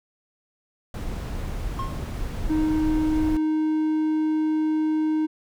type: noise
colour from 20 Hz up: brown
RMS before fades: -29 dBFS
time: 0.94-3.37 s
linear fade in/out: 2 ms
type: tone with exponential decay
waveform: triangle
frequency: 1072 Hz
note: C6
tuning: 42 cents sharp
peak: -24 dBFS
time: 1.79-2.09 s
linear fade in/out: 2 ms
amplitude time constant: 64 ms
type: tone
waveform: triangle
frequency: 311.1 Hz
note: D#4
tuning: in tune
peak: -18 dBFS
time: 2.49-5.27 s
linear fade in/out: 20 ms
effects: none